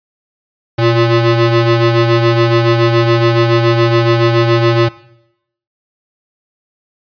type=ring-modulated tone; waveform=30% pulse; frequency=233.1 Hz; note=A#3; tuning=in tune; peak=-3 dBFS; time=0.78-4.89 s; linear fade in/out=10 ms; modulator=113 Hz; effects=noise-tail reverb RT60 0.8 s tail -18 dB re dry + resampled to 11025 Hz